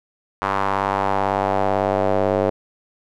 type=tone with band-pass filter sweep; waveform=square; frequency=49 Hz; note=G1; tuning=in tune; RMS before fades=-20 dBFS; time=0.42-2.5 s; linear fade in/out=0 ms; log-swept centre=1100 to 540 Hz; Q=2.4; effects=none